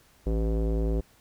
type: tone with low-pass filter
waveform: square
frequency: 55 Hz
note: A1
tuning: in tune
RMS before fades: -26 dBFS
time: 0.26-1.01 s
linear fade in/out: 10 ms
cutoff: 450 Hz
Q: 2.6
effects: pink hiss -60 dBFS RMS until 1.2 s